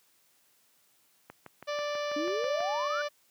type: click train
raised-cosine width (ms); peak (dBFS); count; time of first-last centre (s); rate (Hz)
0.5; -29; 9; 1.3-2.605; 6.13
type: harmonic tone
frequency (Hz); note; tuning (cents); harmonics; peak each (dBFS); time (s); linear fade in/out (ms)
587.3; D5; 0; 1 / 2 / 3 / 4 / 5 / 6 / 7 / 8 / 9 / 10; -32 / -38 / -42 / -44 / -46 / -48 / -49 / -50 / -51 / -52; 1.67-3.09; 20
type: exponential sweep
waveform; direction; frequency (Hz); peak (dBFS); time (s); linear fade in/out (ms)
sine; up; 286.6 to 1510; -31; 2.16-3.02; 5
effects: white hiss -67 dBFS RMS until 3.3 s + high-pass 100 Hz 12 dB/octave